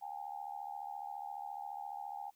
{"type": "tone with amplitude modulation", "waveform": "sine", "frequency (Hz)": 810, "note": "G#5", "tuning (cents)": -43, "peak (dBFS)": -37, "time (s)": [0.01, 2.31], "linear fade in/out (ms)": 20, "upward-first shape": "sine", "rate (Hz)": 74.5, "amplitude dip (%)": 90, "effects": ["white hiss -74 dBFS RMS until 2.35 s"]}